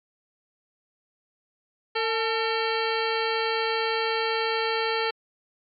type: harmonic tone with a mistuned harmonic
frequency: 452.1 Hz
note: A4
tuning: 47 cents sharp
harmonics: 1 / 2 / 3 / 4 / 5 / 6 / 7 / 9 / 10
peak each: -27 / -30 / -32 / -33 / -34 / -35 / -35 / -37 / -37 dBFS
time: 1.95-5.11 s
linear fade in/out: 10 ms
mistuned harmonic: 2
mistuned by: -66 cents
effects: MP3 64 kbps